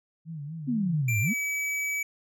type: tone with vibrato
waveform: sine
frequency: 153.1 Hz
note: D#3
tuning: 28 cents flat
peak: -34 dBFS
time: 0.25-1.04 s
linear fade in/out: 50 ms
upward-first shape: sine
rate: 4.1 Hz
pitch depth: 130 cents each way
type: exponential two-way sweep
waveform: sine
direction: down then up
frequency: 261.6 to 100.8 to 261.6 Hz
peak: -24 dBFS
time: 0.67-1.34 s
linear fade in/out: 20 ms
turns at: 1.2 s
type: tone with pitch glide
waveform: square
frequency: 2361 to 2286 Hz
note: D7 to D7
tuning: +9 to -47 cents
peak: -28 dBFS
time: 1.08-2.03 s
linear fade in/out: 5 ms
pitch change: -56 cents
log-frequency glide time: 1.25-1.3 s
effects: none